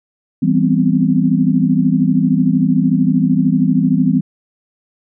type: chord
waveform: sine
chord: C major seventh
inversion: first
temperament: equal with one note detuned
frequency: 164.81 / 196 / 248.5 / 261.6 Hz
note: E3 / G3 / B3 / C4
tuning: 0 / 0 / +11 / 0 cents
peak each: -16 dBFS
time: 0.42-4.21 s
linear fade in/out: 10 ms
effects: none